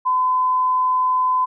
sine tone, 1016 Hz, B5, 49 cents sharp, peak -15 dBFS, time 0.05-1.46 s, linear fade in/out 20 ms, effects none

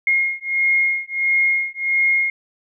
sine beating tone pair, 2144 / 2145.5 Hz, C7 / C7, +42 / +43 cents, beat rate 1.5 Hz, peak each -19 dBFS, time 0.07-2.3 s, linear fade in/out 2 ms, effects none

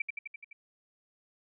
sine tone with echo, 2328 Hz, D7, 16 cents flat, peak -28 dBFS, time 0-0.02 s, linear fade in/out 5 ms, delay 85 ms, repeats 6, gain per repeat -3 dB, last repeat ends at 0.53 s, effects none

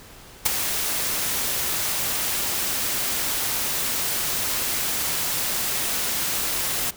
white noise with ADSR envelope, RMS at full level -17 dBFS, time 0.45-6.91 s, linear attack 12 ms, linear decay 15 ms, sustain -8 dB, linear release 12 ms, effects pink hiss -45 dBFS RMS until 6.96 s

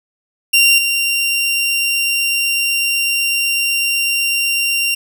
sawtooth tone with level steps, 2768 Hz, F7, 16 cents flat, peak -5 / -11 dBFS, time 0.53-4.95 s, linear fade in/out 10 ms, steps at 0.78 s, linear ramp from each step 5 ms, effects none

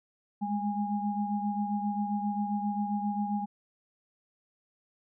sine tone cluster, 204.3 / 211.8 / 820 Hz, G#3 / G#3 / G#5, -28 / +34 / -22 cents, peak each -31 / -35 / -33 dBFS, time 0.41-3.46 s, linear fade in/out 20 ms, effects none

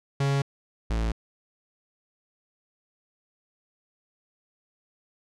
45% pulse tone pair in turn, 138.9 / 55.52 Hz, C#3 / A1, +4 / +16 cents, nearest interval octave + major third, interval 1588 cents, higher first, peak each -22 / -24 dBFS, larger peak first, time 0.2-0.42 / 0.9-1.12 s, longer neither, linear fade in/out 5 ms, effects low-pass 7000 Hz 12 dB/octave

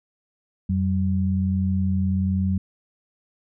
sine tone pair together, 89.3 / 190.54 Hz, F2 / G3, +39 / -49 cents, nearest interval octave + minor second, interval 1312 cents, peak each -22 dBFS, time 0.69-2.58 s, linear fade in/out 5 ms, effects none

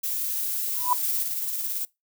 violet noise, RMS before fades -28 dBFS, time 0.03-1.24 s, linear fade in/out 10 ms
sine tone with exponential growth, 987.8 Hz, B5, in tune, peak -15 dBFS, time 0.76-0.93 s, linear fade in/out 2 ms, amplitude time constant 35 ms
violet noise with tremolo, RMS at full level -28 dBFS, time 1.03-1.85 s, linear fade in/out 2 ms, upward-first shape square, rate 18 Hz, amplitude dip 30%
effects noise-tail reverb RT60 0.2 s tail -23 dB re dry

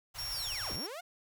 pink band-stop noise, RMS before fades -45 dBFS, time 0.14-0.77 s, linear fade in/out 20 ms, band 120 to 630 Hz, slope 24 dB/octave
40% pulse tone, 5530 Hz, F8, 18 cents flat, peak -36 dBFS, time 0.18-0.87 s, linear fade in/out 10 ms
sawtooth linear two-way sweep, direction down then up, 5460 to 46.77 to 742 Hz, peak -37 dBFS, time 0.31-1.01 s, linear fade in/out 10 ms, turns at 0.73 s
effects none

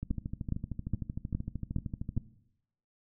two click trains, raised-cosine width 5 ms, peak -23 / -18 dBFS, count 29 / 6, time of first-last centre 0.03-2.167 / 0.11-2.176 s, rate 13.1 / 2.42 Hz, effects noise-tail reverb RT60 0.8 s tail -18 dB re dry

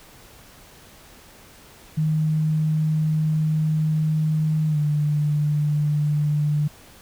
sine tone with pitch glide, 155.56 to 148.79 Hz, D#3 to D3, 0 to +23 cents, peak -18 dBFS, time 1.97-6.68 s, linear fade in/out 10 ms, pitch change -77 cents, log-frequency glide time 4.68-4.79 s, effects pink hiss -48 dBFS RMS until 7.01 s

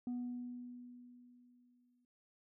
sine tone with exponential decay, 245.4 Hz, B3, 11 cents flat, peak -34 dBFS, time 0.07-2.05 s, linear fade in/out 2 ms, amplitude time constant 430 ms, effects tanh soft clip ceiling -36 dBFS

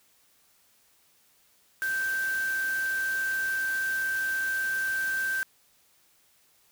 sine tone in noise, 1562 Hz, G6, 7 cents flat, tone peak -26 dBFS, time 1.82-5.43 s, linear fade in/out 0 ms, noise white, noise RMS -41 dBFS, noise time 1.82-5.43 s, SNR +12 dB, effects white hiss -64 dBFS RMS until 6.71 s

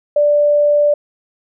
sine tone, 587.3 Hz, D5, in tune, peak -9 dBFS, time 0.16-0.94 s, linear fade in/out 5 ms, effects none

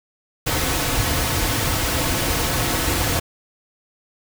pink noise with comb filter, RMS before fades -21 dBFS, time 0.46-3.2 s, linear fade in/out 10 ms, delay 5 ms, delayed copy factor -0.5, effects none

